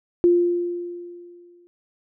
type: tone with exponential decay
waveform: sine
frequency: 349.2 Hz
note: F4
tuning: in tune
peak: -11 dBFS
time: 0.24-1.67 s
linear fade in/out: 0 ms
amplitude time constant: 310 ms
effects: none